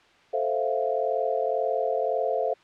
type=chord; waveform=sine; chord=F major seventh; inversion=first; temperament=equal with one note detuned; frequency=440 / 523.3 / 656.6 / 698.5 Hz; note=A4 / C5 / E5 / F5; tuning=0 / 0 / -7 / 0 cents; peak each=-29 / -28 / -29 / -29 dBFS; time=0.33-2.54 s; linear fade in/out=10 ms; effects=white hiss -57 dBFS RMS until 2.63 s + low-pass 3000 Hz 12 dB/octave

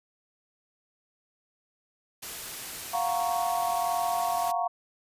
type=noise; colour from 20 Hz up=white; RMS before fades=-38 dBFS; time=2.22-4.52 s; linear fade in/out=10 ms
type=chord; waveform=sine; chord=Gb major seventh; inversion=third; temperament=equal; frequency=698.5 / 740 / 932.3 / 1108.7 Hz; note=F5 / Gb5 / Bb5 / Db6; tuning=0 / 0 / 0 / 0 cents; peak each=-28 / -32 / -33 / -33 dBFS; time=2.93-4.68 s; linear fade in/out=10 ms
effects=resampled to 32000 Hz

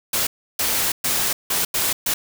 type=noise bursts at uneven times; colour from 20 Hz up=white; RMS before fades=-21 dBFS; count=6; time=0.13-0.27 / 0.59-0.92 / 1.04-1.33 / 1.5-1.65 / 1.74-1.93 / 2.06-2.14 s; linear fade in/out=5 ms; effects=none

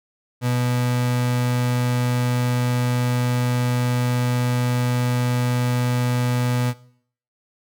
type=tone; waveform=35% pulse; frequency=123.47 Hz; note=B2; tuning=in tune; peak=-17 dBFS; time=0.41-6.74 s; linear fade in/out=50 ms; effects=noise-tail reverb RT60 0.6 s tail -19 dB re dry

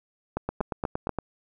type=two click trains; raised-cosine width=1 ms; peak=-13 / -14 dBFS; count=4 / 7; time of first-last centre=0.37-1.093 / 0.49-1.187 s; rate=4.15 / 8.61 Hz; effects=none

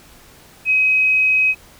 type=tone; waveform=sine; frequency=2534 Hz; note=D#7; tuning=31 cents sharp; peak=-12 dBFS; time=0.65-1.55 s; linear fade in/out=50 ms; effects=pink hiss -46 dBFS RMS until 1.79 s

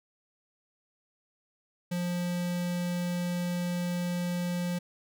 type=tone with notch filter; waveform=square; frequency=176.3 Hz; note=F3; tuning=17 cents sharp; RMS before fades=-31 dBFS; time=1.91-4.79 s; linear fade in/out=10 ms; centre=1100 Hz; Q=1.9; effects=none

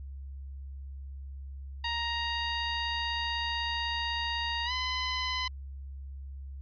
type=tone with pitch glide; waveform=10% pulse; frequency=936 to 1014.8 Hz; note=A#5 to B5; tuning=+7 to +47 cents; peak=-21 dBFS; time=1.84-5.48 s; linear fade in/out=5 ms; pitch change=+140 cents; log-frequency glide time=4.65-4.72 s; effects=added 68 Hz sine -39 dBFS peak until 6.61 s + resampled to 11025 Hz

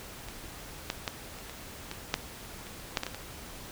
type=clicks; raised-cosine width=0.2 ms; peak=-24 / -12 / -13 / -30 / -24 / -19 / -8 / -30 / -9 / -14 / -17 / -21 dBFS; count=12; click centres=0.286 / 0.901 / 1.078 / 1.387 / 1.496 / 1.914 / 2.141 / 2.668 / 2.972 / 3.034 / 3.066 / 3.146 s; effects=pink hiss -45 dBFS RMS until 3.71 s

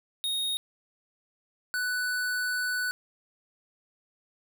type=tone pair in turn; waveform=square; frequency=3729 / 1490.1 Hz; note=A#7 / F#6; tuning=0 / +12 cents; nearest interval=octave + major third; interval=1588 cents; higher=first; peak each=-28 dBFS; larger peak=neither; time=0.24-0.57 / 1.74-2.91 s; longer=second; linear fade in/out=0 ms; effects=none

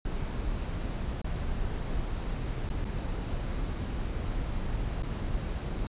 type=noise with dropouts; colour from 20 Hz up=brown; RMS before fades=-32 dBFS; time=0.05-5.87 s; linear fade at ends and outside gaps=2 ms; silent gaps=1.217-1.244 / 2.691-2.7 / 2.844-2.851 / 5.024-5.032 s; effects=resampled to 8000 Hz

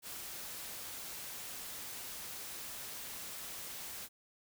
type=noise; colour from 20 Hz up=white; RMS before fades=-45 dBFS; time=0.02-4.09 s; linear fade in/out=50 ms; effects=none

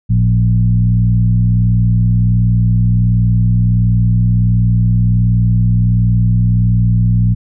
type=tone with frequency modulation; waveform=sine; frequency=112.3 Hz; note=A2; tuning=36 cents sharp; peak=-8 dBFS; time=0.09-7.35 s; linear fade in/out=20 ms; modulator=61.4 Hz; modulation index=0.86; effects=none

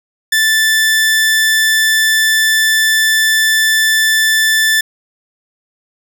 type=tone; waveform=sawtooth; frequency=1760 Hz; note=A6; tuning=in tune; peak=-6 dBFS; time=0.32-4.81 s; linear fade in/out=5 ms; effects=none

